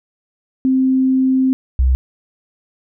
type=tone pair in turn; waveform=sine; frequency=261.6 / 64.41 Hz; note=C4 / C2; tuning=0 / -27 cents; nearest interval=2 octaves; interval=2427 cents; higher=first; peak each=-11 / -10 dBFS; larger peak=second; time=0.65-1.53 / 1.79-1.95 s; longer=first; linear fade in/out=0 ms; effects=none